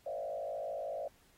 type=tone with frequency modulation; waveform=sine; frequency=612 Hz; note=D#5; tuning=29 cents flat; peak=-36 dBFS; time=0.06-1.08 s; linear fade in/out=5 ms; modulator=53 Hz; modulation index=1.6; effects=pink hiss -67 dBFS RMS until 1.37 s + AAC 48 kbps